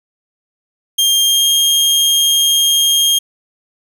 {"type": "tone with pitch glide", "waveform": "sawtooth", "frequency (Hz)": [3204, 3226], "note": ["G7", "G7"], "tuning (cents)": [37, 49], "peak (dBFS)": -7, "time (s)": [0.98, 3.19], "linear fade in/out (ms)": 10, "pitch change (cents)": 12, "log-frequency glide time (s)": [1.24, 1.48], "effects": []}